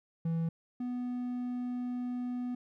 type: tone pair in turn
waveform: triangle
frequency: 164.81 / 246.9 Hz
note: E3 / B3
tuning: 0 / 0 cents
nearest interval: perfect fifth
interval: 700 cents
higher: second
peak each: -27 / -31 dBFS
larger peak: first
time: 0.25-0.49 / 0.8-2.55 s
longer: second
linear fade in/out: 5 ms
effects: none